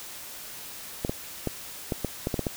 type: clicks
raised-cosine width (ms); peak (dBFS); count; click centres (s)
2; -13; 9; 1.049 / 1.095 / 1.473 / 1.922 / 2.047 / 2.271 / 2.342 / 2.393 / 2.468
effects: white hiss -41 dBFS RMS until 2.56 s